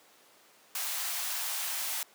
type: high-pass noise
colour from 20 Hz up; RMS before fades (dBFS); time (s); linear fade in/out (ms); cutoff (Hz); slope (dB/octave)
white; -34; 0.75-2.03; 2; 620; 48
effects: pink hiss -59 dBFS RMS until 2.14 s + high-pass 400 Hz 12 dB/octave